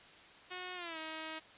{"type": "tone with pitch glide", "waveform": "5% pulse", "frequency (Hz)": [364.1, 317], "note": ["F#4", "D#4"], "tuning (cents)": [-28, 32], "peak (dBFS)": -30, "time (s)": [0.5, 1.4], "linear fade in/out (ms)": 20, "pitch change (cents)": -240, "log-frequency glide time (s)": [0.75, 0.98], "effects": ["white hiss -57 dBFS RMS until 1.57 s", "resampled to 8000 Hz"]}